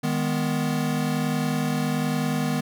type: chord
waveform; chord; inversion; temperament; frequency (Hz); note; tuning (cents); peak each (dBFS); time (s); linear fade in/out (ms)
square; G# minor; second; equal with one note detuned; 155.56 / 205.7 / 246.9; D#3 / G#3 / B3; 0 / -16 / 0; -27 / -30 / -27; 0.03-2.61; 10
effects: none